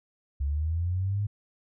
sine linear sweep, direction up, 67.8 to 104.9 Hz, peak -25 dBFS, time 0.4-1.27 s, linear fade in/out 10 ms, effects none

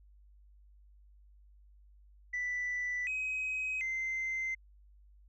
sine tone with pitch steps, 1978 / 2531 / 2076 Hz, B6 / D#7 / C7, +2 / +29 / -14 cents, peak -31 dBFS, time 2.33-4.55 s, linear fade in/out 10 ms, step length 740 ms, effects tanh soft clip ceiling -30 dBFS + added 50 Hz sine -57 dBFS peak until 5.28 s

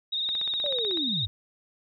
sine tone with vibrato, 3729 Hz, A#7, in tune, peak -26 dBFS, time 0.12-1.26 s, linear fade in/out 10 ms, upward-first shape sine, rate 19 Hz, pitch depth 49 cents each way
click train, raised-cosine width 0.3 ms, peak -24 dBFS, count 12, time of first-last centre 0.29-0.973 s, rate 16.1 Hz
sine linear sweep, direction down, 600 to 86 Hz, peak -30 dBFS, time 0.64-1.27 s, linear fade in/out 0 ms
effects none

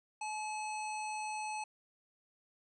harmonic tone with a mistuned harmonic, 857 Hz, A5, 46 cents flat, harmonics 1 / 3 / 5 / 7 / 9 / 10, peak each -38 / -44 / -53 / -52 / -53 / -54 dBFS, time 0.21-1.64 s, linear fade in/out 5 ms, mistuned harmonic 9, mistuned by +36 cents, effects none

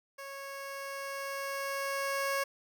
15% pulse tone with level ramp, 551 Hz, C#5, 11 cents flat, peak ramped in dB -36 to -23 dBFS, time 0.18-2.44 s, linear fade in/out 10 ms, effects none

